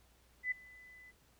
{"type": "tone with ADSR envelope", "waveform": "sine", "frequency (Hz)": 2002, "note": "B6", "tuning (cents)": 23, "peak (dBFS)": -30, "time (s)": [0.43, 1.12], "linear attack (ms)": 83, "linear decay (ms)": 11, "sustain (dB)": -24, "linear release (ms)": 25, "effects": ["added 60 Hz sine -69 dBFS peak until 1.39 s", "pink hiss -69 dBFS RMS until 1.39 s"]}